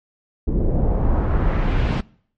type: noise with low-pass filter sweep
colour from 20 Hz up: brown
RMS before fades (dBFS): -18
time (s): 0.47-2.01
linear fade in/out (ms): 10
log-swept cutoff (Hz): 350 to 3800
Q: 1.3
effects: noise-tail reverb RT60 0.6 s tail -24 dB re dry + MP3 48 kbps